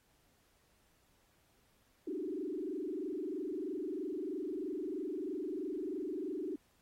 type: tone with frequency modulation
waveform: sine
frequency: 340.6 Hz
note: F4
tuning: 43 cents flat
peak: -36 dBFS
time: 2.07-6.56 s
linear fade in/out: 5 ms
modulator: 23.1 Hz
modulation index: 2.5
effects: pink hiss -72 dBFS RMS until 6.81 s + AAC 48 kbps